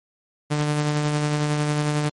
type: tone with tremolo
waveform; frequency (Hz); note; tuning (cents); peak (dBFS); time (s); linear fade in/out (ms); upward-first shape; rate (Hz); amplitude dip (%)
sawtooth; 149; D3; +25; -15; 0.5-2.1; 20; sine; 11; 30
effects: MP3 48 kbps